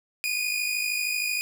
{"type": "tone pair together", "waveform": "sawtooth", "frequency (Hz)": [2436, 2489], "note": ["D#7", "D#7"], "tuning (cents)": [-37, 0], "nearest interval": "unison", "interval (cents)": 37, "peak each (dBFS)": -25, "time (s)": [0.24, 1.41], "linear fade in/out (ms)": 0, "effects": []}